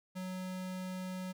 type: tone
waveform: square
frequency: 185 Hz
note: F#3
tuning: in tune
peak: -39 dBFS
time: 0.15-1.33 s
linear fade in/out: 20 ms
effects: none